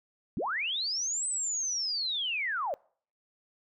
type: linear two-way sweep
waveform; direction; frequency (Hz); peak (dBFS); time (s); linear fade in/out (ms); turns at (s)
sine; up then down; 131.9 to 8200 to 518; -29; 0.37-2.74; 0; 1.28
effects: noise-tail reverb RT60 0.5 s tail -25 dB re dry